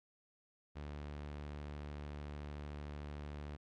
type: tone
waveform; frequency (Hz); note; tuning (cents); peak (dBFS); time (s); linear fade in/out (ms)
sawtooth; 73.42; D2; 0; -40; 0.75-3.57; 20
effects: low-pass 4000 Hz 12 dB/octave + AAC 64 kbps